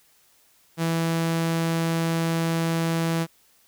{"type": "tone", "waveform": "sawtooth", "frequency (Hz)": 165, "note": "E3", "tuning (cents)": 2, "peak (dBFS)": -18, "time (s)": [0.77, 3.27], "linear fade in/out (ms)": 50, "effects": ["white hiss -60 dBFS RMS until 3.67 s"]}